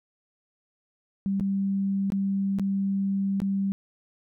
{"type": "tone with dropouts", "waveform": "sine", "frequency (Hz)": 196, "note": "G3", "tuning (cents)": 0, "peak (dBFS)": -23, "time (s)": [1.26, 3.72], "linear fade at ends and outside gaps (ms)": 0, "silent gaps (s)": [[1.398, 1.408], [2.102, 2.121], [2.587, 2.596], [3.402, 3.418]], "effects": []}